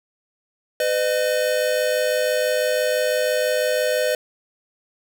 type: tone pair together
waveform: square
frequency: 505 / 611 Hz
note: B4 / D#5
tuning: +39 / -32 cents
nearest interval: minor third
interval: 329 cents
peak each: -22 dBFS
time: 0.8-4.15 s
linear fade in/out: 2 ms
effects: none